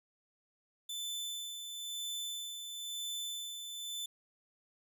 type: tone with tremolo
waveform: sawtooth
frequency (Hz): 3520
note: A7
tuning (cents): 0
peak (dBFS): -34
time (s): 0.89-4.06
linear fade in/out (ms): 5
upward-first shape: sine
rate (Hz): 1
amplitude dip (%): 45
effects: none